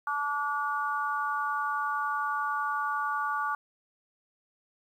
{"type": "harmonic tone", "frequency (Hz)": 289.1, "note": "D4", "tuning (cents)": -27, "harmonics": [3, 4, 5], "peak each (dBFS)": [-34, -30, -33], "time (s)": [0.07, 3.55], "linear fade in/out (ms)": 2, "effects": ["10-bit"]}